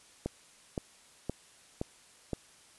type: click train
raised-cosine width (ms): 2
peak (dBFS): -19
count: 5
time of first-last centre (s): 0.26-2.333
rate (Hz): 1.93
effects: white hiss -59 dBFS RMS until 2.78 s + resampled to 24000 Hz